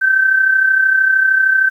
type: tone with amplitude modulation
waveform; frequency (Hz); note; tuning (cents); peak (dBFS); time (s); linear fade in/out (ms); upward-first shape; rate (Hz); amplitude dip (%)
sine; 1547; G6; -23; -7; 0.01-1.7; 20; sine; 33.1; 55
effects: 8-bit